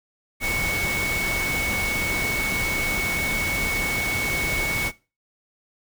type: tone in noise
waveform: sine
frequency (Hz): 2217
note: C#7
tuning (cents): 0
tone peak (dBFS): -24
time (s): 0.4-4.92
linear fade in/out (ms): 50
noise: pink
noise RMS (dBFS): -28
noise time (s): 0.4-4.92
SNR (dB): +1
effects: noise-tail reverb RT60 0.3 s tail -20 dB re dry